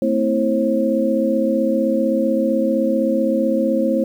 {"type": "tone cluster", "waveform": "sine", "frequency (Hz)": [223, 258.7, 326.3, 536], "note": ["A3", "C4", "E4", "C5"], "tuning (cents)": [23, -19, -18, 42], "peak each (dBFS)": [-20, -22, -22, -19], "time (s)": [0.02, 4.04], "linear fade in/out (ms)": 2, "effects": ["8-bit"]}